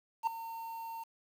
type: tone with ADSR envelope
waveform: triangle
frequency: 911 Hz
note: A#5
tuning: 40 cents flat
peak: -23 dBFS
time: 0.23-1.04 s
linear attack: 41 ms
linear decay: 3 ms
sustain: -15 dB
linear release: 12 ms
effects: 9-bit